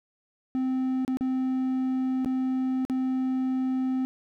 triangle tone with dropouts, 259.5 Hz, C4, 14 cents flat, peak -22 dBFS, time 0.55-4.05 s, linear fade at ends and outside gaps 0 ms, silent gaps 1.049-1.079 / 1.171-1.209 / 2.247-2.259 / 2.851-2.898 s, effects none

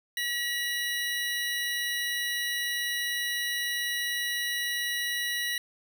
square tone cluster, 1923 / 2885 / 3926 Hz, B6 / F#7 / B7, -47 / -44 / -11 cents, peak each -31 / -39 / -34 dBFS, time 0.17-5.58 s, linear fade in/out 2 ms, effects none

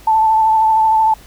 sine tone with vibrato, 880 Hz, A5, in tune, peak -9 dBFS, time 0.07-1.14 s, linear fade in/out 5 ms, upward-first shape triangle, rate 13 Hz, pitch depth 27 cents each way, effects added 50 Hz sine -41 dBFS peak until 1.26 s + pink hiss -43 dBFS RMS until 1.26 s

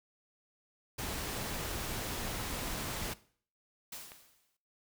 pink noise, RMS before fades -38 dBFS, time 0.98-3.14 s, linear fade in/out 10 ms
clicks, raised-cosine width 0.3 ms, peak -32 dBFS, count 2, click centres 2.673 / 4.119 s
white noise with exponential decay, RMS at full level -42 dBFS, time 3.92-4.57 s, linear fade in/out 5 ms, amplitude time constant 140 ms
effects noise-tail reverb RT60 0.5 s tail -18 dB re dry

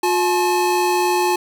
square tone pair together, 358.2 / 857 Hz, F4 / A5, +44 / -46 cents, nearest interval octave + minor third, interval 1510 cents, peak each -19 dBFS, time 0.03-1.36 s, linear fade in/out 5 ms, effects none

